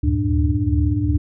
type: tone cluster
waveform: sine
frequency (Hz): 73.3 / 75.9 / 94.6 / 111.5 / 295.8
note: D2 / D#2 / F#2 / A2 / D4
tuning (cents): -3 / -42 / +39 / +23 / +13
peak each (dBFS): -22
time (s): 0.03-1.18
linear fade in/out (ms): 10
effects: none